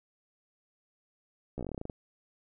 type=slowing click train; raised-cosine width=2 ms; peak=-24 dBFS; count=13; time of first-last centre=1.58-1.898 s; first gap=14 ms; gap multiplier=1.11; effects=none